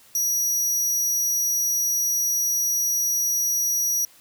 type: tone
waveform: sawtooth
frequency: 5790 Hz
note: F#8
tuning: 38 cents flat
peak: -18 dBFS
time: 0.15-4.05 s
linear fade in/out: 2 ms
effects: white hiss -53 dBFS RMS until 4.2 s